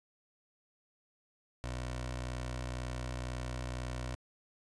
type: tone with notch filter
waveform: 15% pulse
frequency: 62 Hz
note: B1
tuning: 7 cents sharp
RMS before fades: -39 dBFS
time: 1.64-4.15 s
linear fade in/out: 0 ms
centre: 200 Hz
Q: 1.3
effects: resampled to 22050 Hz + 10-bit